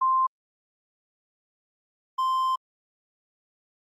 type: tone pair in turn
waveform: sine / triangle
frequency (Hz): 1046.5 / 1042.7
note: C6 / C6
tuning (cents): 0 / -6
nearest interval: unison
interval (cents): 6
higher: first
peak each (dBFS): -19 / -20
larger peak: first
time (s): 0.01-0.27 / 2.18-2.56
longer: second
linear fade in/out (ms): 10
effects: Opus 48 kbps